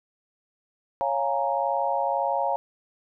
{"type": "chord", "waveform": "sine", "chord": "Bb minor seventh", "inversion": "first", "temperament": "equal", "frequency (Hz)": [554.4, 698.5, 830.6, 932.3], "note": ["Db5", "F5", "Ab5", "Bb5"], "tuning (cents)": [0, 0, 0, 0], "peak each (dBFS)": -28, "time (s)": [1.01, 2.56], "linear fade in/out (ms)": 0, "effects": []}